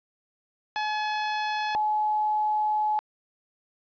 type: tone pair in turn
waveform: sawtooth / sine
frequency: 851 / 851 Hz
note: G#5 / G#5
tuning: +42 / +42 cents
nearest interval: unison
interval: 0 cents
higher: neither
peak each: -22 dBFS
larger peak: neither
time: 0.76-1.75 / 1.75-2.99 s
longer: second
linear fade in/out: 0 ms
effects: resampled to 11025 Hz + 10-bit